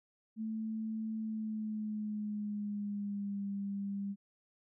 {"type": "tone with pitch glide", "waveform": "sine", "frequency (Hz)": [220, 199.42], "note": ["A3", "G3"], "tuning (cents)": [0, 30], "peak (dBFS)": -35, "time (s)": [0.36, 4.16], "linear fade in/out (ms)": 50, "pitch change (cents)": -170, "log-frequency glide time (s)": [1.17, 3.47], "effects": []}